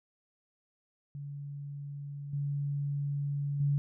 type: tone with level steps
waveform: sine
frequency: 142.6 Hz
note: C#3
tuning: 49 cents sharp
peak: -38 / -30 / -25 dBFS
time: 1.15-3.78 s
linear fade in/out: 0 ms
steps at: 2.33 / 3.6 s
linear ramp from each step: 5 ms
effects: none